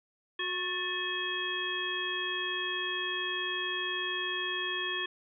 harmonic tone with a mistuned harmonic, 364.9 Hz, F#4, 24 cents flat, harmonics 1 / 3 / 5 / 7 / 9, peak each -40 / -40 / -35 / -40 / -35 dBFS, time 0.39-5.06 s, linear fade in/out 5 ms, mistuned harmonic 5, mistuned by -59 cents, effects none

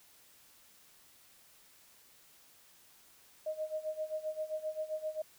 sine tone with tremolo, 622 Hz, D#5, 1 cent flat, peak -32 dBFS, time 3.46-5.22 s, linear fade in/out 5 ms, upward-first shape sine, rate 7.6 Hz, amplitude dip 85%, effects white hiss -62 dBFS RMS until 5.38 s

